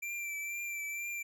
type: tone with vibrato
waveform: square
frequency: 2349 Hz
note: D7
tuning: in tune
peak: -37 dBFS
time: 0.02-1.23 s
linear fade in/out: 10 ms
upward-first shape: triangle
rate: 2.1 Hz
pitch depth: 32 cents each way
effects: none